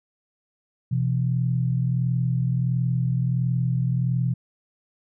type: tone pair together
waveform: sine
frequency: 126.4 / 167.85 Hz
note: B2 / E3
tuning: +41 / +32 cents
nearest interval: perfect fourth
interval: 491 cents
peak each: -21 / -26 dBFS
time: 0.91-4.34 s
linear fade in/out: 10 ms
effects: none